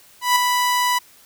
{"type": "tone with ADSR envelope", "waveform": "sawtooth", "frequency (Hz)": 987.8, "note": "B5", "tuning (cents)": 0, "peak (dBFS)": -8, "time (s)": [0.21, 0.99], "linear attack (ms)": 150, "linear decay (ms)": 4, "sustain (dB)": -5, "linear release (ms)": 13, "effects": ["white hiss -50 dBFS RMS until 1.25 s"]}